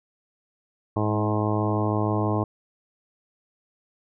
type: harmonic tone with a mistuned harmonic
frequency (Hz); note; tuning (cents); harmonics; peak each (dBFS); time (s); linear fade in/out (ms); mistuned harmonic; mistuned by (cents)
106.2; G#2; +39; 1 / 2 / 3 / 4 / 5 / 6 / 7 / 8 / 9 / 10; -25 / -30 / -28 / -31 / -35 / -32 / -35 / -34 / -36 / -33; 0.96-2.44; 5; 2; -16
effects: none